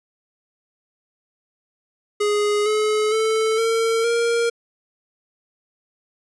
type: tone with pitch steps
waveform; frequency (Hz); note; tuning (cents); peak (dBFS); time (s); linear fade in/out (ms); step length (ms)
square; 415.3 / 427.7 / 440.5 / 453.7 / 467.2; G#4 / A4 / A4 / A#4 / A#4; 0 / -49 / +2 / -47 / +4; -18; 2.2-4.5; 10; 460
effects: resampled to 24000 Hz